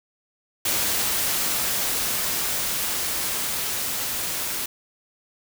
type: noise with level ramp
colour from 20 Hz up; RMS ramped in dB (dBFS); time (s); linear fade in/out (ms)
white; -23 to -28; 0.65-4.66; 5
effects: none